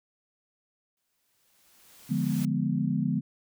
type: noise with exponential growth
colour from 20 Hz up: white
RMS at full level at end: -41 dBFS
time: 0.97-2.45 s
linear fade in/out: 1 ms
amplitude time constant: 320 ms
type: chord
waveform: sine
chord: D diminished seventh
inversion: none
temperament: equal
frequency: 146.83 / 174.61 / 207.7 / 246.9 Hz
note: D3 / F3 / Ab3 / Cb4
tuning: 0 / 0 / 0 / 0 cents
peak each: -30 dBFS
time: 2.09-3.21 s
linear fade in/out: 20 ms
effects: none